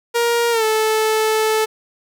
sawtooth tone with pitch glide, 470.6 to 436.6 Hz, A#4 to A4, +16 to -13 cents, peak -11 dBFS, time 0.14-1.66 s, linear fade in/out 20 ms, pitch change -129 cents, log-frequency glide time 0.51-0.64 s, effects none

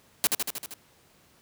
white noise with echo, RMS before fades -22 dBFS, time 0.24-0.27 s, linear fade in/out 0 ms, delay 78 ms, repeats 6, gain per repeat -3 dB, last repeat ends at 0.738 s, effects pink hiss -60 dBFS RMS until 1.41 s + high-pass 80 Hz 12 dB/octave

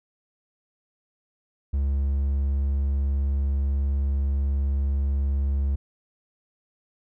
triangle tone, 69.3 Hz, C#2, in tune, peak -19 dBFS, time 1.73-5.76 s, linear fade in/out 10 ms, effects none

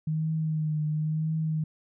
sine tone with vibrato, 155.56 Hz, D#3, in tune, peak -25 dBFS, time 0.07-1.64 s, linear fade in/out 5 ms, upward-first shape triangle, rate 0.97 Hz, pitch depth 41 cents each way, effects none

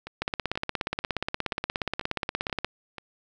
two click trains, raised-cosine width 0.3 ms, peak -11 / -21 dBFS, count 42 / 7, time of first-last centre 0.22-2.646 / 0.07-2.983 s, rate 16.9 / 2.06 Hz, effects none

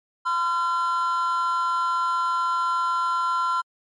triangle tone pair together, 1020.4 / 1368 Hz, C6 / F6, -44 / -36 cents, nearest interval perfect fourth, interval 508 cents, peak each -21 / -21 dBFS, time 0.25-3.62 s, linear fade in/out 20 ms, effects tanh soft clip ceiling -14 dBFS + MP3 48 kbps

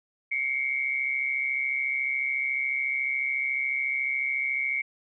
sine tone pair together, 2142 / 2276 Hz, C7 / C#7, +40 / +45 cents, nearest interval minor second, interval 105 cents, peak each -28 dBFS, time 0.31-4.82 s, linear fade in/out 10 ms, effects none

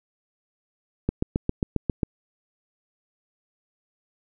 click train, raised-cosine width 3 ms, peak -9 dBFS, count 8, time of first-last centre 1.09-2.032 s, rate 7.43 Hz, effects none

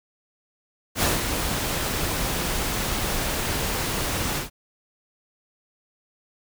pink noise with ADSR envelope, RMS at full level -20 dBFS, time 0.95-4.5 s, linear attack 76 ms, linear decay 180 ms, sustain -6 dB, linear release 130 ms, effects none

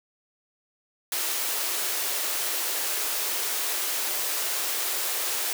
white high-pass noise, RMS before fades -28 dBFS, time 1.12-5.53 s, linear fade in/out 2 ms, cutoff 320 Hz, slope 48 dB/octave, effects none

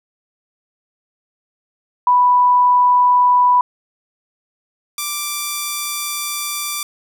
sine / 5% pulse tone pair in turn, 987.8 / 1174.7 Hz, B5 / D6, 0 / 0 cents, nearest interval minor third, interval 300 cents, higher second, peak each -9 dBFS, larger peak neither, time 2.07-3.61 / 4.98-6.83 s, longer second, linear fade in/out 2 ms, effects none

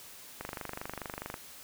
click train, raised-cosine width 0.5 ms, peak -22 dBFS, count 24, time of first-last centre 0.41-1.341 s, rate 24.7 Hz, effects white hiss -50 dBFS RMS until 1.63 s

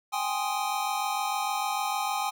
square chord, Ab major seventh, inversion third, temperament equal, 784 / 830.6 / 1046.5 / 1244.5 Hz, G5 / Ab5 / C6 / Eb6, 0 / 0 / 0 / 0 cents, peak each -33 / -32 / -36 / -35 dBFS, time 0.12-2.31 s, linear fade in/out 20 ms, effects none

